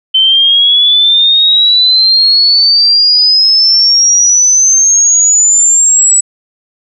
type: exponential sweep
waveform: sine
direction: up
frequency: 3072 to 7902 Hz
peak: -4 dBFS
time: 0.14-6.21 s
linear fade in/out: 10 ms
effects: none